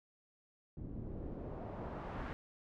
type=noise with low-pass filter sweep; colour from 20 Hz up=pink; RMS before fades=-44 dBFS; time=0.77-2.33 s; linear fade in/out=0 ms; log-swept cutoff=240 to 1600 Hz; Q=1; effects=none